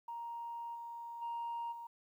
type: tone with level steps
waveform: sine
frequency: 936 Hz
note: A#5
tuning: 7 cents sharp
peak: -40 / -43 / -36 / -44 dBFS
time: 0.08-1.87 s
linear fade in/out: 5 ms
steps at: 0.74 / 1.21 / 1.71 s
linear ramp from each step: 20 ms
effects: tanh soft clip ceiling -35 dBFS + 12-bit